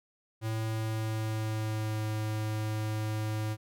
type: tone with pitch glide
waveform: square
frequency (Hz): 110.8 to 108.08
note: A2 to A2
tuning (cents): +13 to -30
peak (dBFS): -31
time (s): 0.41-3.57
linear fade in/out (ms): 50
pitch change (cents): -43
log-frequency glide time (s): 0.64-2.05
effects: none